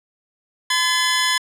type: tone pair together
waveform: 15% pulse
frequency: 1019.2 / 1714 Hz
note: C6 / A6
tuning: -46 / -46 cents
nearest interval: major sixth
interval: 900 cents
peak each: -13 dBFS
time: 0.7-1.38 s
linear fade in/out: 5 ms
effects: low-pass 12000 Hz 12 dB/octave